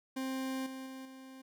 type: tone with level steps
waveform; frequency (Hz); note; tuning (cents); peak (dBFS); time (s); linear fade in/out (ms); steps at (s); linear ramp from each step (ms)
40% pulse; 263.4; C4; +12; -34 / -41 / -43 / -48; 0.16-1.42; 10; 0.66 / 0.86 / 1.05; 5
effects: none